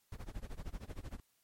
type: noise with tremolo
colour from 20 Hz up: brown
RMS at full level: -41 dBFS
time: 0.12-1.2 s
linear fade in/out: 2 ms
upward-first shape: sine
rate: 13 Hz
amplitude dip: 95%
effects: white hiss -75 dBFS RMS until 1.43 s + MP3 64 kbps